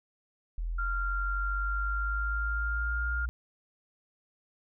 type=linear sweep; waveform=sine; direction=up; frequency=41.2 to 60.1 Hz; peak=-30 dBFS; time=0.58-3.29 s; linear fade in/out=0 ms
type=tone with pitch glide; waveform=sine; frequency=1386 to 1407.8 Hz; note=F6 to F6; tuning=-14 to +13 cents; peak=-31 dBFS; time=0.78-3.26 s; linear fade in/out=10 ms; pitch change=+27 cents; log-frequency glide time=1.97-3.01 s
effects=none